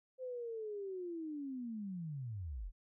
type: linear sweep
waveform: sine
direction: down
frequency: 521 to 33.9 Hz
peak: -40 dBFS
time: 0.18-2.72 s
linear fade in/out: 50 ms
effects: none